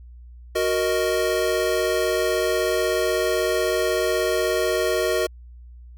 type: chord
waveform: square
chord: D# minor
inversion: first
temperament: equal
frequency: 370 / 466.2 / 622.3 Hz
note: F#4 / A#4 / D#5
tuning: 0 / 0 / 0 cents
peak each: -25 dBFS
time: 0.55-5.27 s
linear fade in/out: 10 ms
effects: added 60 Hz sine -40 dBFS peak until 5.97 s